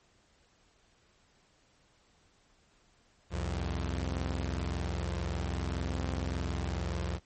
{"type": "tone pair together", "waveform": "sawtooth", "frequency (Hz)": [65.04, 86.9], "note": ["C2", "F2"], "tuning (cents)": [-10, -8], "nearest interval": "perfect fourth", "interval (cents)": 502, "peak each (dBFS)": [-30, -31], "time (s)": [3.3, 7.2], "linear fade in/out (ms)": 50, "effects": ["pink hiss -67 dBFS RMS until 7.25 s", "MP3 32 kbps"]}